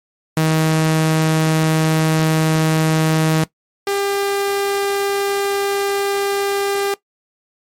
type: tone pair in turn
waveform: sawtooth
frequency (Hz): 158.4 / 399.1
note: D#3 / G4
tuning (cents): +31 / +31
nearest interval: octave + major third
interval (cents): 1600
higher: second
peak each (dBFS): -9 / -13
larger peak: first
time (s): 0.37-3.44 / 3.87-6.94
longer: neither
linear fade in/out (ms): 2
effects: noise-tail reverb RT60 0.1 s tail -18 dB re dry + MP3 64 kbps